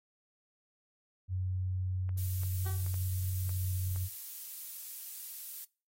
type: tone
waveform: sine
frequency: 92.5 Hz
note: F#2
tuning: in tune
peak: -31 dBFS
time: 1.28-4.09 s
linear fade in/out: 50 ms
type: clicks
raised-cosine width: 0.5 ms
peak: -37 dBFS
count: 6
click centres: 2.092 / 2.434 / 2.864 / 2.942 / 3.493 / 3.961 s
type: noise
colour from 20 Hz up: violet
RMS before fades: -42 dBFS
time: 2.17-5.65 s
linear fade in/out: 10 ms
type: tone with exponential decay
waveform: 15% pulse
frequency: 382.2 Hz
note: G4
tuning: 44 cents flat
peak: -36 dBFS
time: 2.66-2.93 s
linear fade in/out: 5 ms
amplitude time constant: 58 ms
effects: noise-tail reverb RT60 0.4 s tail -26 dB re dry + AAC 48 kbps